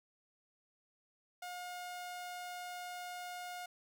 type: tone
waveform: sawtooth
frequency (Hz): 716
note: F5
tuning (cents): +43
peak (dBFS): -39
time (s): 1.42-3.66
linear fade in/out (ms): 5
effects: none